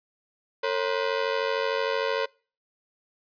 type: ring-modulated tone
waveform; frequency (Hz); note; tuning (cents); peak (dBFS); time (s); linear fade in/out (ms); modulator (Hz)
sawtooth; 499.4; B4; +19; -17; 0.63-2.26; 10; 46.6
effects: noise-tail reverb RT60 0.4 s tail -26 dB re dry + resampled to 11025 Hz